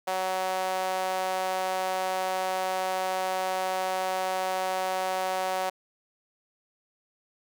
sawtooth tone with high-pass filter, 186.9 Hz, F#3, 18 cents sharp, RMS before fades -29 dBFS, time 0.07-5.7 s, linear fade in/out 10 ms, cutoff 670 Hz, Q 3.3, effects none

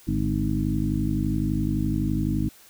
harmonic tone with a mistuned harmonic, 51.8 Hz, G#1, 4 cents flat, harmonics 1 / 2 / 3 / 4 / 5 / 6, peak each -29 / -29 / -29 / -29 / -29 / -29 dBFS, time 0.07-2.49 s, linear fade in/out 10 ms, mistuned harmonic 3, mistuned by -78 cents, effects white hiss -52 dBFS RMS until 2.69 s

